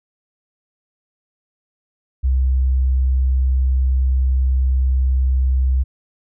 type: tone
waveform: sine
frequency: 64.9 Hz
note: C2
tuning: 13 cents flat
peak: -13 dBFS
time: 2.23-5.84 s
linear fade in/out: 20 ms
effects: none